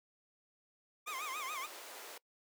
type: tone with vibrato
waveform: 25% pulse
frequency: 1139 Hz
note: C#6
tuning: 47 cents sharp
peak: -36 dBFS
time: 1.06-1.67 s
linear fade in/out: 20 ms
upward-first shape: sine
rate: 7 Hz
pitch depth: 170 cents each way
type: high-pass noise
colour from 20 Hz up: pink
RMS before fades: -50 dBFS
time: 1.07-2.18 s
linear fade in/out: 5 ms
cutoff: 400 Hz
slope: 24 dB/octave
effects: noise-tail reverb RT60 0.1 s tail -23 dB re dry